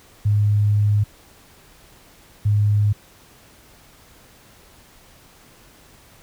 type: tone bursts at uneven times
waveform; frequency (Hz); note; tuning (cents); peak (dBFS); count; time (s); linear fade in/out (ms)
sine; 103.83; G#2; 0; -14; 2; 0.25-1.04 / 2.45-2.93; 10
effects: pink hiss -50 dBFS RMS until 6.22 s